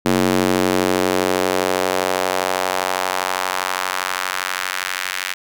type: tone with high-pass filter sweep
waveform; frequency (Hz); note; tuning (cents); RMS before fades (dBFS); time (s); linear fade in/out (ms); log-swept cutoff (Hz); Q
square; 46.25; F#1; 0; -20; 0.05-5.34; 10; 250 to 1900; 1.4
effects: none